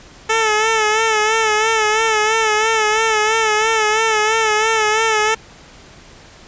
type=tone with vibrato; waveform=10% pulse; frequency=437 Hz; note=A4; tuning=12 cents flat; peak=-5 dBFS; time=0.29-5.35 s; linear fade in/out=10 ms; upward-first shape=sine; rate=3 Hz; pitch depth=52 cents each way; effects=pink hiss -42 dBFS RMS until 6.47 s + resampled to 16000 Hz